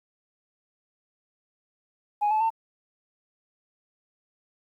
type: tone with pitch steps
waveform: sine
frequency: 830.6 / 864.4 / 899.5 Hz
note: G#5 / A5 / A5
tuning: 0 / -31 / +38 cents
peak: -19 dBFS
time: 2.21-2.504 s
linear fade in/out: 20 ms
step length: 98 ms
effects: tanh soft clip ceiling -18 dBFS + 10-bit